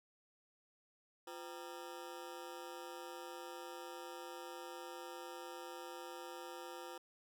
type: ring-modulated tone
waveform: 20% pulse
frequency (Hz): 430.1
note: A4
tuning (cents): -39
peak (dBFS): -39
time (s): 1.27-6.98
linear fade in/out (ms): 5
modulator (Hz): 79.7
effects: none